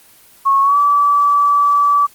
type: tone with pitch glide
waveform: sine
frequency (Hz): 1097 to 1152.9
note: C#6 to D6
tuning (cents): -18 to -32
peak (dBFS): -9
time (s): 0.45-2.07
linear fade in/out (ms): 20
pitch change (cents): +86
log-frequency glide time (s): 0.62-0.77
effects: white hiss -46 dBFS RMS until 2.14 s + Opus 24 kbps